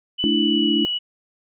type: tone with pitch glide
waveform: sine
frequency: 2984 to 2938 Hz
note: F#7 to F#7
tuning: +14 to -13 cents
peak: -21 dBFS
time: 0.18-0.99 s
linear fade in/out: 20 ms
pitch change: -27 cents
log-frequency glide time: 0.29-0.7 s
type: chord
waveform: sine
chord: A suspended fourth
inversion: none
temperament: equal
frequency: 220 / 293.7 / 329.6 Hz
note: A3 / D4 / E4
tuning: 0 / 0 / 0 cents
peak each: -22 / -21 / -22 dBFS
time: 0.24-0.85 s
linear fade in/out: 0 ms
effects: none